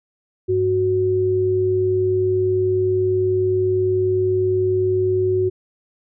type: tone pair together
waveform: sine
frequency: 100.76 / 370 Hz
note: G2 / F#4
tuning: +48 / 0 cents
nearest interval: octave + major seventh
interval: 2252 cents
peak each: -24 / -16 dBFS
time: 0.48-5.5 s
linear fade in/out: 20 ms
effects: none